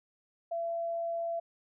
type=tone; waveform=sine; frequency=674 Hz; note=E5; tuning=38 cents sharp; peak=-31 dBFS; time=0.51-1.4 s; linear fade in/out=10 ms; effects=none